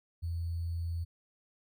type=tone with sample-and-hold; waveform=sine; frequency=84.3 Hz; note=E2; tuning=39 cents sharp; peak=-32 dBFS; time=0.22-1.05 s; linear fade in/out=20 ms; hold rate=4410 Hz; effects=none